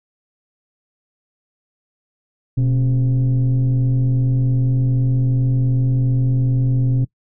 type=tone with frequency modulation; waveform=sine; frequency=124.9 Hz; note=B2; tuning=20 cents sharp; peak=-12 dBFS; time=2.57-7.05 s; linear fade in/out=10 ms; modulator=148 Hz; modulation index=0.48; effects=noise-tail reverb RT60 0.1 s tail -23 dB re dry + tanh soft clip ceiling -11 dBFS